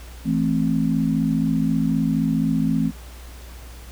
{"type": "chord", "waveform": "sine", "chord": "A minor", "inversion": "second", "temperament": "just", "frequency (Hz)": [165, 220, 264], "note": ["E3", "A3", "C4"], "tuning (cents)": [2, 0, 16], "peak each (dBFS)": -22, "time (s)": [0.24, 2.92], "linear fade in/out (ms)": 50, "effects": ["added 60 Hz sine -37 dBFS peak until 3.91 s", "pink hiss -45 dBFS RMS until 3.91 s"]}